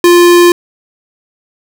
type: tone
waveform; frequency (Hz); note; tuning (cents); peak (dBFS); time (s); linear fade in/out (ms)
square; 349.2; F4; 0; -3; 0.04-0.52; 2
effects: none